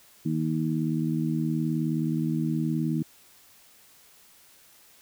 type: harmonic tone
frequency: 79.1 Hz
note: D#2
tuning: 29 cents sharp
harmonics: 2 / 3 / 4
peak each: -27 / -29 / -30 dBFS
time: 0.25-3.03 s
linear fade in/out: 10 ms
effects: white hiss -56 dBFS RMS until 5.01 s